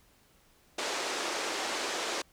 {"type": "band-pass noise", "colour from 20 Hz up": "pink", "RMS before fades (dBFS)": -34, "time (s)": [0.78, 2.22], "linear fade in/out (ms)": 5, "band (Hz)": [340, 7700], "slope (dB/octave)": 24, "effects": ["pink hiss -64 dBFS RMS until 2.32 s"]}